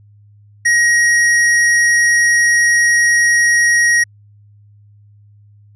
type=tone; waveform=square; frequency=1889 Hz; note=A#6; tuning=22 cents sharp; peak=-10 dBFS; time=0.65-4.04 s; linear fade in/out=10 ms; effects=added 103 Hz sine -43 dBFS peak until 5.75 s + resampled to 22050 Hz